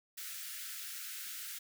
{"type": "high-pass noise", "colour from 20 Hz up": "white", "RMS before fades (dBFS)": -44, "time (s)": [0.17, 1.59], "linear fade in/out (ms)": 10, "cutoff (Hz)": 1300, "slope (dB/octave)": 96, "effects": []}